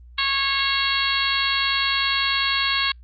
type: harmonic tone with a mistuned harmonic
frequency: 550 Hz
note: C#5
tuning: 14 cents flat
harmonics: 2 / 3 / 4 / 5 / 6 / 7 / 8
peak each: -27 / -27 / -27 / -27 / -27 / -27 / -27 dBFS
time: 0.18-2.92 s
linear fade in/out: 5 ms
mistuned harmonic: 4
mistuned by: -18 cents
effects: added 60 Hz sine -42 dBFS peak until 3.03 s + Opus 32 kbps